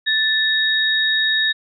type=tone pair together; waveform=sine; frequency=1760 / 3762 Hz; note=A6 / A#7; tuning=0 / +15 cents; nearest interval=octave + minor second; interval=1315 cents; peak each=-18 dBFS; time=0.06-1.53 s; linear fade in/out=20 ms; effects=none